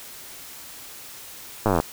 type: slowing click train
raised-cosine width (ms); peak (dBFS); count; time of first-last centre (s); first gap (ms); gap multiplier
1; -6; 14; 1.66-1.801; 9; 1.03
effects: white hiss -41 dBFS RMS until 1.92 s